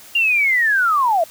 sine linear sweep, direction down, 2816 to 622.3 Hz, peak -13 dBFS, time 0.15-1.24 s, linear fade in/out 5 ms, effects white hiss -42 dBFS RMS until 1.3 s

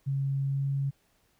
sine tone with pitch glide, 137.3 to 138.25 Hz, C#3 to C#3, -16 to -4 cents, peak -26 dBFS, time 0.06-0.91 s, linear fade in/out 20 ms, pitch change +12 cents, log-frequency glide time 0.45-0.65 s, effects pink hiss -69 dBFS RMS until 1.39 s

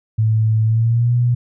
sine tone with pitch glide, 110 to 121.35 Hz, A2 to B2, 0 to -30 cents, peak -12 dBFS, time 0.18-1.35 s, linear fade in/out 10 ms, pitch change +170 cents, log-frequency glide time 0.64-1.14 s, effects none

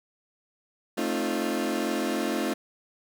30% pulse chord, F dominant seventh, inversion first, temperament equal with one note detuned, 220 / 266.7 / 311.1 / 349.2 Hz, A3 / C4 / Eb4 / F4, 0 / +33 / 0 / 0 cents, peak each -29 dBFS, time 0.97-2.54 s, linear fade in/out 10 ms, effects none

